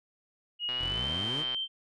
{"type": "tone with pitch glide", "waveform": "sine", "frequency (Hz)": [2884, 3127], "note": ["F#7", "G7"], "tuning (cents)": [-45, -5], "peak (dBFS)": -30, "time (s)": [0.59, 1.68], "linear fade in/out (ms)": 50, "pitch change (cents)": 140, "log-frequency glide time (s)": [0.75, 1.1]}
{"type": "click train", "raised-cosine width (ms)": 0.3, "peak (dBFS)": -25, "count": 108, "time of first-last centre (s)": [0.69, 1.546], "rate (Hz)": 125}
{"type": "exponential sweep", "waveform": "20% pulse", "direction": "up", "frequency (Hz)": [36.71, 170], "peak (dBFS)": -31, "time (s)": [0.78, 1.45], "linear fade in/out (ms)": 50}
{"effects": ["resampled to 24000 Hz"]}